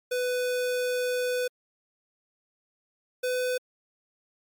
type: tone pair in turn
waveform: square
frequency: 497.9 / 502.5 Hz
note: B4 / B4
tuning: +14 / +30 cents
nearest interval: unison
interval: 16 cents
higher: second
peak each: -26 dBFS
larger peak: neither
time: 0.11-1.48 / 3.23-3.58 s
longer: first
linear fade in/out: 10 ms
effects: MP3 96 kbps